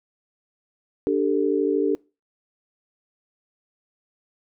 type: chord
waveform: sine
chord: D suspended fourth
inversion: none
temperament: equal with one note detuned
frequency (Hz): 293.7 / 392 / 445.1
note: D4 / G4 / A4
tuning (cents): 0 / 0 / +20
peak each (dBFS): -23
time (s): 1.07-1.95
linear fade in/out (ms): 0
effects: noise-tail reverb RT60 0.3 s tail -24 dB re dry